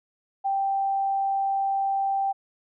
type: tone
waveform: sine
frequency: 784 Hz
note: G5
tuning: in tune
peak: -22 dBFS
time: 0.44-2.33 s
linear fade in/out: 20 ms
effects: none